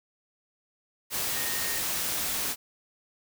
sine tone in noise, 1851 Hz, A#6, 13 cents flat, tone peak -38 dBFS, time 1.32-1.82 s, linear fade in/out 50 ms, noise white, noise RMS -30 dBFS, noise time 1.1-2.56 s, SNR -11 dB, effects none

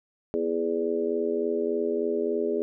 harmonic tone with a mistuned harmonic, 83.4 Hz, E2, 21 cents sharp, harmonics 3 / 4 / 5 / 6 / 7, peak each -33 / -31 / -26 / -37 / -34 dBFS, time 0.34-2.62 s, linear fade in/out 0 ms, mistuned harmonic 3, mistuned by -37 cents, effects none

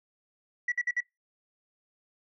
sine tone bursts, 1946 Hz, B6, 26 cents flat, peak -24 dBFS, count 4, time 0.68-1.005 s, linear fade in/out 5 ms, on 40 ms, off 55 ms, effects noise-tail reverb RT60 0.2 s tail -23 dB re dry + tanh soft clip ceiling -22 dBFS

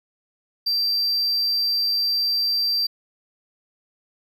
triangle tone, 4699 Hz, D8, in tune, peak -18 dBFS, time 0.66-2.87 s, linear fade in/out 10 ms, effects none

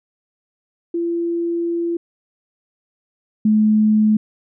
sine tone pair in turn, 340 / 214.6 Hz, F4 / A3, -46 / -43 cents, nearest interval minor sixth, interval 797 cents, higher first, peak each -18 / -11 dBFS, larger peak second, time 0.94-1.97 / 3.45-4.17 s, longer first, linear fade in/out 5 ms, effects none

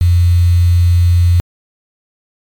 sine tone with quantisation, 87.31 Hz, F2, in tune, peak -6 dBFS, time 0.01-1.4 s, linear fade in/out 0 ms, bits 5, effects MP3 96 kbps

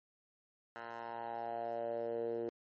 10% pulse tone with band-pass filter sweep, 116.54 Hz, A#2, in tune, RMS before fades -40 dBFS, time 0.76-2.49 s, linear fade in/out 0 ms, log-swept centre 1200 to 400 Hz, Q 4.4, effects MP3 32 kbps

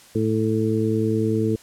harmonic tone, 110 Hz, A2, in tune, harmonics 1 / 2 / 3 / 4, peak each -24 / -24 / -24 / -24 dBFS, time 0.15-1.56 s, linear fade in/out 5 ms, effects white hiss -49 dBFS RMS until 1.62 s + low-pass 11000 Hz 12 dB/octave

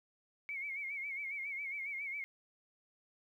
sine tone with vibrato, 2217 Hz, C#7, in tune, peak -38 dBFS, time 0.49-2.24 s, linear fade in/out 0 ms, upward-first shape sine, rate 7.3 Hz, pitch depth 81 cents each way, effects 12-bit

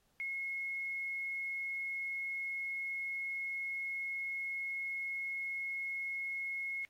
sine tone with quantisation, 2169 Hz, C#7, 38 cents flat, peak -36 dBFS, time 0.2-6.85 s, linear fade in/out 0 ms, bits 11, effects pink hiss -75 dBFS RMS until 6.89 s + AAC 48 kbps

